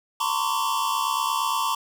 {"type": "tone cluster", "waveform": "square", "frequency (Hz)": [909, 1010, 1079, 1147], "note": ["A#5", "B5", "C#6", "D6"], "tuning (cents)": [-44, 39, -47, -41], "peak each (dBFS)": -29, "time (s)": [0.2, 1.75], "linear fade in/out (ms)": 5, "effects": ["8-bit"]}